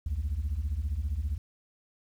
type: beating tone pair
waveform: sine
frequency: 64 / 79 Hz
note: C2 / D#2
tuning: -38 / +27 cents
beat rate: 15 Hz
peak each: -30 / -29 dBFS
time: 0.06-1.38 s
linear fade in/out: 5 ms
effects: tanh soft clip ceiling -25 dBFS + 10-bit